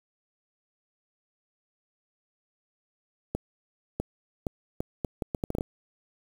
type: accelerating click train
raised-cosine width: 2 ms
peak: -15 dBFS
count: 12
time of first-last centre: 3.35-5.609 s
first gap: 650 ms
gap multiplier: 0.72
effects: 7-bit